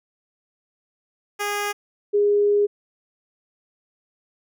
10% pulse / sine tone pair in turn, 410.7 / 410.7 Hz, G#4 / G#4, -19 / -19 cents, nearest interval unison, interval 0 cents, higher neither, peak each -15 dBFS, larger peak neither, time 1.39-1.73 / 2.13-2.67 s, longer second, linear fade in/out 20 ms, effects none

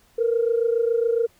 sine tone pair together, 457.7 / 484.9 Hz, A#4 / B4, -32 / -32 cents, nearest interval minor second, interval 100 cents, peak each -19 / -23 dBFS, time 0.18-1.27 s, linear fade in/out 10 ms, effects tanh soft clip ceiling -11 dBFS + pink hiss -59 dBFS RMS until 1.39 s

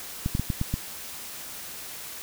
clicks, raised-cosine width 5 ms, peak -13 dBFS, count 6, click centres 0.261 / 0.351 / 0.396 / 0.502 / 0.614 / 0.74 s, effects white hiss -39 dBFS RMS until 2.22 s

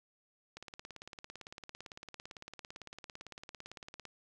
click train, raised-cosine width 0.2 ms, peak -29 dBFS, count 63, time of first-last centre 0.57-4.053 s, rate 17.8 Hz, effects none

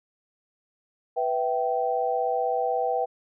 sine chord, E minor, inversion second, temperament equal with one note detuned, 493.9 / 659.3 / 775.4 Hz, B4 / E5 / G5, 0 / 0 / -19 cents, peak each -27 / -29 / -26 dBFS, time 1.16-3.06 s, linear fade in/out 20 ms, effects none

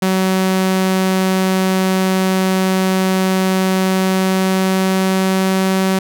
sawtooth tone with pitch glide, 188.3 to 189.94 Hz, F#3 to F#3, +31 to +46 cents, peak -9 dBFS, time 0.02-5.99 s, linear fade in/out 5 ms, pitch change +15 cents, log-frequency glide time 3.71-5.81 s, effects none

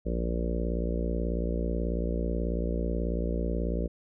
harmonic tone, 58.3 Hz, A#1, 1 cent sharp, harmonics 1 / 3 / 4 / 5 / 6 / 7 / 8 / 9 / 10, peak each -29 / -34 / -38 / -40 / -39 / -41 / -38 / -41 / -41 dBFS, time 0.05-3.88 s, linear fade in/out 20 ms, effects none

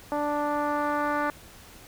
10% pulse tone with low-pass filter sweep, 293.7 Hz, D4, in tune, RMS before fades -27 dBFS, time 0.12-1.3 s, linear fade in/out 0 ms, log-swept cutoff 850 to 1500 Hz, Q 1.4, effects pink hiss -49 dBFS RMS until 1.87 s

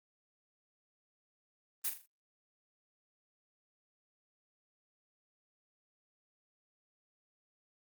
blue noise with echo, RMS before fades -34 dBFS, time 1.84-1.9 s, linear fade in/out 10 ms, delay 41 ms, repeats 4, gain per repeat -8 dB, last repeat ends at 2.064 s, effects Opus 32 kbps

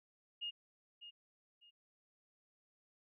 sine tone with echo, 2848 Hz, F7, 33 cents sharp, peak -39 dBFS, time 0.41-0.51 s, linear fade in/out 20 ms, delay 600 ms, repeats 2, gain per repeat -11 dB, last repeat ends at 1.71 s, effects none

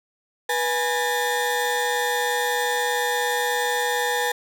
35% pulse tone cluster, 487.7 / 832 / 1801 Hz, B4 / G#5 / A6, -22 / +3 / +40 cents, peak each -24 dBFS, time 0.49-4.32 s, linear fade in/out 5 ms, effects none

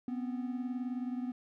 triangle beating tone pair, 246.9 / 265.9 Hz, B3 / C4, 0 / +28 cents, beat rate 19 Hz, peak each -33 / -39 dBFS, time 0.08-1.32 s, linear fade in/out 2 ms, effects none

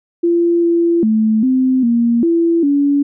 sine tone with pitch steps, 342 / 339.4 / 218.5 / 258.9 / 234.9 / 335.6 / 284.2 Hz, F4 / F4 / A3 / C4 / A#3 / E4 / C#4, -36 / -49 / -12 / -18 / +13 / +31 / +43 cents, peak -10 dBFS, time 0.23-3.03 s, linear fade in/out 10 ms, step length 400 ms, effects none

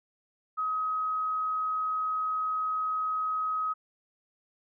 sine tone, 1267 Hz, D#6, 31 cents sharp, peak -27 dBFS, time 0.57-3.74 s, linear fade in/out 20 ms, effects none

